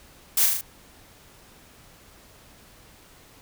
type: noise with echo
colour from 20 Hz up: blue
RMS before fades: -20 dBFS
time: 0.37-0.46 s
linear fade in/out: 5 ms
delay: 38 ms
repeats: 4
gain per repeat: -3 dB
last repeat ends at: 0.612 s
effects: pink hiss -52 dBFS RMS until 3.41 s